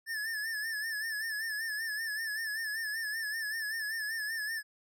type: tone with vibrato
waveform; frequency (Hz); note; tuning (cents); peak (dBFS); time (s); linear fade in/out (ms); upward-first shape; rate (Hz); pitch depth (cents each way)
square; 1753; A6; -7; -34; 0.06-4.63; 50; sine; 5.2; 73
effects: none